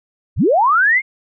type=linear sweep; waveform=sine; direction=up; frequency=38.03 to 2188 Hz; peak=-10 dBFS; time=0.36-1.02 s; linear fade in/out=50 ms; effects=none